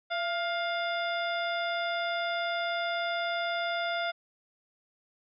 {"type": "harmonic tone with a mistuned harmonic", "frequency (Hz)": 704, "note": "F5", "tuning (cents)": 14, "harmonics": [1, 2, 3, 4, 5, 7], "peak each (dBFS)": [-31, -34, -38, -46, -38, -47], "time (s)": [0.1, 4.12], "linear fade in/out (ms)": 20, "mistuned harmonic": 1, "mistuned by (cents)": -58, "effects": []}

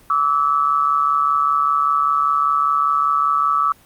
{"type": "tone pair together", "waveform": "sine", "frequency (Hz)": [1154.9, 1300], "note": ["D6", "E6"], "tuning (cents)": [-29, -24], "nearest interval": "major second", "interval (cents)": 205, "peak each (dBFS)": -17, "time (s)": [0.1, 3.72], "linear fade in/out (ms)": 2, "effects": ["pink hiss -50 dBFS RMS until 3.85 s", "Opus 32 kbps"]}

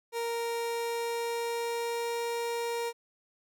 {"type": "tone with pitch glide", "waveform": "30% pulse", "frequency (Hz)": [466.2, 468.9], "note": ["A#4", "A#4"], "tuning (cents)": [0, 10], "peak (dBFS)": -28, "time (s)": [0.12, 2.93], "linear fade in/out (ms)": 50, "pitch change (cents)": 10, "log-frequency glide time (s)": [0.59, 2.26], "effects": []}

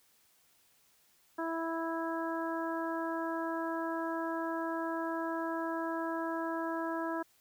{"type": "harmonic tone", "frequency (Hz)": 328.7, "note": "E4", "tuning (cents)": -5, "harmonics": [1, 2, 3, 4, 5], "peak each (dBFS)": [-36, -39, -39, -43, -43], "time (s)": [1.38, 7.23], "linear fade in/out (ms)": 10, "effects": ["white hiss -68 dBFS RMS until 7.4 s"]}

